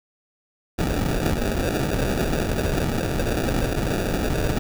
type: noise with sample-and-hold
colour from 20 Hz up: pink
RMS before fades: -23 dBFS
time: 0.78-4.59 s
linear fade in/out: 10 ms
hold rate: 1050 Hz
effects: none